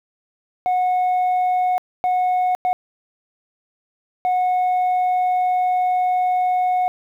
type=tone bursts at uneven times; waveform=sine; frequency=731 Hz; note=F#5; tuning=21 cents flat; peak=-13 dBFS; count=4; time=0.66-1.78 / 2.04-2.55 / 2.65-2.73 / 4.25-6.88 s; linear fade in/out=0 ms; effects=tanh soft clip ceiling -15 dBFS + 9-bit